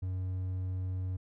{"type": "tone", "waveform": "triangle", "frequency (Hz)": 92.7, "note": "F#2", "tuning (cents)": 4, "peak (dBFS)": -30, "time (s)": [0.02, 1.17], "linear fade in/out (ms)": 10, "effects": []}